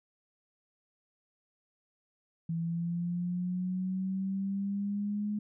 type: linear sweep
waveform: sine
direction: up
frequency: 164.81 to 210 Hz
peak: -30 dBFS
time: 2.49-5.39 s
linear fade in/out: 5 ms
effects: none